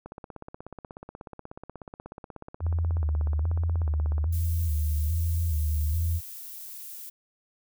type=click train; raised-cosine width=1 ms; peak=-26 dBFS; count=70; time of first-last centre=0.06-4.242 s; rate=16.5 Hz
type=tone with vibrato; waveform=sine; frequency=79.4 Hz; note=D#2; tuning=36 cents sharp; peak=-23 dBFS; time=2.6-6.21 s; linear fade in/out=50 ms; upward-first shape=square; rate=1.2 Hz; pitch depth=79 cents each way
type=noise; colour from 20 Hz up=violet; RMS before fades=-41 dBFS; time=4.32-7.1 s; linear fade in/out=10 ms
effects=none